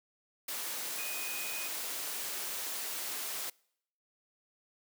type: tone in noise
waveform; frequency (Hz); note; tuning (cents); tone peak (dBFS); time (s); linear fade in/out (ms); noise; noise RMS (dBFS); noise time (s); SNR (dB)
sine; 2489; D#7; 0; -41; 0.98-1.68; 5; white; -38; 0.48-3.5; -6
effects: noise-tail reverb RT60 0.7 s tail -26 dB re dry + high-pass 300 Hz 12 dB/octave